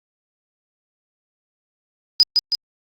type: tone with echo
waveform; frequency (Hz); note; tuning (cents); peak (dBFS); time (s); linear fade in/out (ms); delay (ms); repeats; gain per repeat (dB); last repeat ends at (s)
sine; 4978; D#8; 0; -8; 2.2-2.23; 0; 160; 2; -4; 2.55
effects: Opus 48 kbps